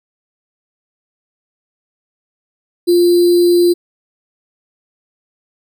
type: tone with sample-and-hold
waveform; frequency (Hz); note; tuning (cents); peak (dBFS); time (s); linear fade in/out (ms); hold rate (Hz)
sine; 349.2; F4; 0; -7; 2.87-3.74; 20; 4410
effects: none